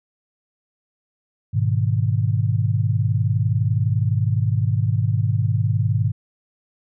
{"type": "chord", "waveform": "sine", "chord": "G# minor", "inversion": "none", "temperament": "equal", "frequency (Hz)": [103.83, 123.47, 155.56], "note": ["G#2", "B2", "D#3"], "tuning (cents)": [0, 0, 0], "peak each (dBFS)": [-19, -21, -25], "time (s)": [1.53, 6.12], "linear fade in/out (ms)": 20, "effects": []}